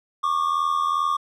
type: tone pair together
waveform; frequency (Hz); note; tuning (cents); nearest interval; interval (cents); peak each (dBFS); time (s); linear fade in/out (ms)
triangle; 1108.7 / 1191.2; C#6 / D6; 0 / +24; minor second; 124; -21; 0.23-1.17; 10
effects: none